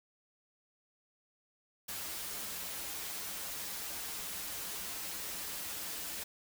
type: noise with comb filter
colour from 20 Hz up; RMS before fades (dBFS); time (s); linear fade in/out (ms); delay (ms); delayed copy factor
white; -41; 1.88-6.24; 10; 8; -0.6
effects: none